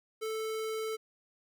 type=tone; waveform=square; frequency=439.6 Hz; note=A4; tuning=2 cents flat; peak=-34 dBFS; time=0.21-0.97 s; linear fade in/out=20 ms; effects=none